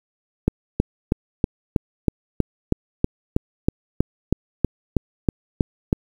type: click train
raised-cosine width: 3 ms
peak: -3 dBFS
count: 18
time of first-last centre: 0.48-5.929 s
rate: 3.12 Hz
effects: 7-bit